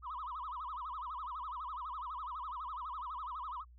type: tone with vibrato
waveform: sine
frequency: 1116 Hz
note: C#6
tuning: 11 cents sharp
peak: -38 dBFS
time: 0.02-3.65 s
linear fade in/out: 50 ms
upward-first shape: sine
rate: 12 Hz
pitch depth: 260 cents each way
effects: tanh soft clip ceiling -36 dBFS + added 60 Hz sine -55 dBFS peak until 3.78 s